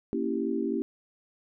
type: chord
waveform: sine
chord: A# diminished seventh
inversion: none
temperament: equal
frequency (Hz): 233.1 / 277.2 / 329.6 / 392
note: A#3 / C#4 / E4 / G4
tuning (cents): 0 / 0 / 0 / 0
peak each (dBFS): -32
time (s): 0.13-0.82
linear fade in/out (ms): 0
effects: none